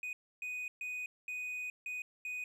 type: tone bursts at uneven times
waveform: triangle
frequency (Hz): 2489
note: D#7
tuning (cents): 0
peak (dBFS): -36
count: 6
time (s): 0.03-0.13 / 0.42-0.68 / 0.81-1.06 / 1.28-1.7 / 1.86-2.02 / 2.25-2.44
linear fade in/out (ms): 2
effects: none